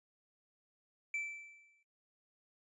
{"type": "tone with exponential decay", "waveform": "triangle", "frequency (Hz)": 2327, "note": "D7", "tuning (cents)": -17, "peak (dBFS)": -32, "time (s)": [1.14, 1.83], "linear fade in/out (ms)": 2, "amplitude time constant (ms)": 150, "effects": ["noise-tail reverb RT60 0.3 s tail -22 dB re dry", "resampled to 24000 Hz"]}